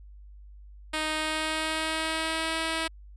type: tone with pitch glide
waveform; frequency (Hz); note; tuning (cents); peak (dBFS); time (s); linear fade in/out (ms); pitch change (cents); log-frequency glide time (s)
5% pulse; 311.1 to 323.9; D#4 to E4; 0 to -30; -16; 0.93-2.88; 10; +70; 1.17-2.58
effects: added 50 Hz sine -45 dBFS peak until 3.16 s + resampled to 22050 Hz